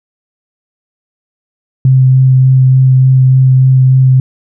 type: tone with vibrato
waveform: sine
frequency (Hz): 130.6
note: C3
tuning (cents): -3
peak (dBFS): -3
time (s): 1.85-4.2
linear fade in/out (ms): 2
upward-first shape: sine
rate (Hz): 3.4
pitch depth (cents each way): 10
effects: none